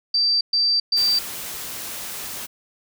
sine tone bursts, 4668 Hz, D8, 11 cents flat, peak -16 dBFS, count 3, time 0.14-1.19 s, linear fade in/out 5 ms, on 270 ms, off 120 ms
white noise, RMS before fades -32 dBFS, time 0.96-2.47 s, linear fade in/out 20 ms
effects none

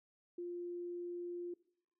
sine tone, 350 Hz, F4, 4 cents sharp, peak -40 dBFS, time 0.38-1.54 s, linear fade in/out 5 ms, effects noise-tail reverb RT60 0.7 s tail -21 dB re dry

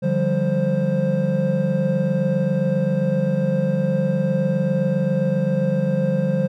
triangle tone cluster, 148.1 / 175.8 / 195.4 / 525 Hz, D3 / F3 / G3 / C5, +15 / +12 / -5 / +6 cents, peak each -21 dBFS, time 0.02-6.48 s, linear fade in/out 20 ms, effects none

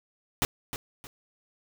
pink noise with echo, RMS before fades -25 dBFS, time 0.42-0.45 s, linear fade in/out 0 ms, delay 310 ms, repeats 2, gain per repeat -10 dB, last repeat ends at 1.07 s, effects none

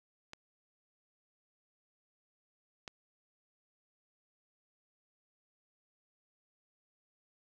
clicks, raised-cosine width 0.2 ms, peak -28 / -25 dBFS, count 2, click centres 0.334 / 2.878 s, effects none

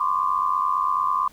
sine tone cluster, 1021 / 1090 / 1185 Hz, C6 / C#6 / D6, -43 / -29 / +15 cents, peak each -24 dBFS, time 0-1.28 s, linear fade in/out 5 ms, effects pink hiss -53 dBFS RMS until 1.32 s

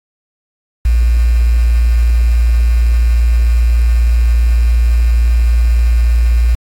sine tone with quantisation, 58.27 Hz, A#1, in tune, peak -7 dBFS, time 0.85-6.55 s, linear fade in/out 5 ms, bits 5, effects AAC 64 kbps

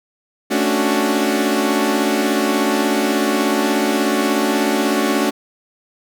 sawtooth chord, D major seventh, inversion second, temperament equal, 220 / 277.2 / 293.7 / 370 Hz, A3 / C#4 / D4 / F#4, 0 / 0 / 0 / 0 cents, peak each -17 dBFS, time 0.5-5.31 s, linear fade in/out 20 ms, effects none

